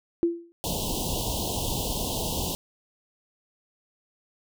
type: tone with exponential decay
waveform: sine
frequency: 339.9 Hz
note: F4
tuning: 47 cents flat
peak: -16 dBFS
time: 0.23-0.52 s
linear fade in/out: 0 ms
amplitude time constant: 61 ms
type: band-stop noise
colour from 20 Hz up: pink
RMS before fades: -29 dBFS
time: 0.64-2.55 s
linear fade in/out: 0 ms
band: 1000 to 2800 Hz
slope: 96 dB/octave
effects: none